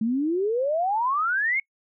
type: exponential sweep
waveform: sine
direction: up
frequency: 213.8 to 2221 Hz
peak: -21 dBFS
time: 0.01-1.6 s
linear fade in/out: 5 ms
effects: noise-tail reverb RT60 0.1 s tail -25 dB re dry